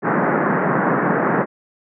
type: band-pass noise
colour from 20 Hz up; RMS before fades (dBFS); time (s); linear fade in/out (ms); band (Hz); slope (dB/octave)
pink; -18; 0.02-1.46; 50; 150 to 1800; 48
effects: none